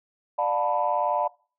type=chord; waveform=sine; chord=B half-diminished seventh; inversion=first; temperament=just; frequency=592.7 / 711.2 / 889 / 987.8 Hz; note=D5 / F5 / A5 / B5; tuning=+16 / +31 / +18 / 0 cents; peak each=-27 dBFS; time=0.38-1.28 s; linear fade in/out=10 ms; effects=noise-tail reverb RT60 0.4 s tail -23 dB re dry + tanh soft clip ceiling -12 dBFS